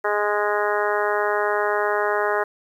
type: harmonic tone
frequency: 207.7 Hz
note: G#3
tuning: in tune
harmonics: 2 / 3 / 4 / 5 / 6 / 7 / 8 / 9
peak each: -24 / -26 / -27 / -28 / -29 / -29 / -30 / -31 dBFS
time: 0.04-2.44 s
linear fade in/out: 10 ms
effects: 9-bit